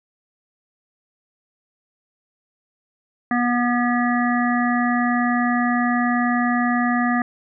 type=harmonic tone; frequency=242.6 Hz; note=B3; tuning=31 cents flat; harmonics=1 / 3 / 5 / 7 / 8; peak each=-19 / -24 / -26 / -27 / -28 dBFS; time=3.31-7.22 s; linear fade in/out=2 ms; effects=none